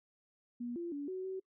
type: tone with pitch steps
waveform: sine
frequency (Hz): 240.9 / 343.3 / 286.2 / 373.2 / 378.8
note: B3 / F4 / D4 / F#4 / F#4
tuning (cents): -43 / -30 / -45 / +15 / +41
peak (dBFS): -37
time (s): 0.6-1.4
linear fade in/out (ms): 10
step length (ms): 160
effects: noise-tail reverb RT60 0.1 s tail -26 dB re dry